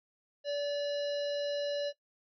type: harmonic tone with a mistuned harmonic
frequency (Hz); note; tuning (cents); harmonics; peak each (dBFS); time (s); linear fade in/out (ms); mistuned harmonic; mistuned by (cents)
577; D5; -31; 1 / 3 / 5 / 7 / 9 / 10; -31 / -46 / -45 / -43 / -49 / -56; 0.44-1.93; 50; 9; -31
effects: noise-tail reverb RT60 0.1 s tail -17 dB re dry